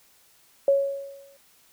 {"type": "tone with exponential decay", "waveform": "sine", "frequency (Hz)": 554.4, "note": "C#5", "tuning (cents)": 0, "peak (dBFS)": -14, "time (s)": [0.68, 1.37], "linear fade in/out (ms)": 2, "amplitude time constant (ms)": 150, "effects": ["white hiss -59 dBFS RMS until 1.72 s"]}